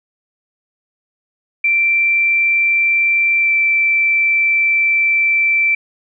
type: tone with pitch glide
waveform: sine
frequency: 2349 to 2335 Hz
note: D7 to D7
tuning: 0 to -11 cents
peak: -11 dBFS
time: 1.64-5.75 s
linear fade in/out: 5 ms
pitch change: -11 cents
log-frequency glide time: 3.39-3.51 s
effects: none